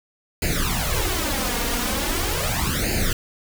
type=noise with flanger; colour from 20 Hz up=pink; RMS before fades=-23 dBFS; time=0.42-3.13 s; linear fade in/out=2 ms; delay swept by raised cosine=0.43 to 4.23 ms; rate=0.4 Hz; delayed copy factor=+0.85; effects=none